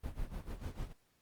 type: noise with tremolo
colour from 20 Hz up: brown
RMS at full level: -39 dBFS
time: 0.03-0.93 s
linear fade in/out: 10 ms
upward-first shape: sine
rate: 6.7 Hz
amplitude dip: 80%
effects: pink hiss -74 dBFS RMS until 1.21 s + Opus 32 kbps